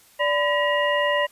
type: tone cluster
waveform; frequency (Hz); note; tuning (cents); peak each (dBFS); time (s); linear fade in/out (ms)
sine; 583 / 1006 / 1915 / 2834; D5 / B5 / A#6 / F7; -13 / +32 / +46 / +25; -22 / -25 / -24 / -29; 0.19-1.27; 20
effects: white hiss -54 dBFS RMS until 1.31 s + resampled to 32000 Hz